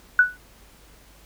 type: tone with exponential decay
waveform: sine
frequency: 1480 Hz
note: F#6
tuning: in tune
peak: -8 dBFS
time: 0.19-0.37 s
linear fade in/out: 2 ms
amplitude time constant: 37 ms
effects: added 50 Hz sine -53 dBFS peak until 1.25 s + pink hiss -53 dBFS RMS until 1.25 s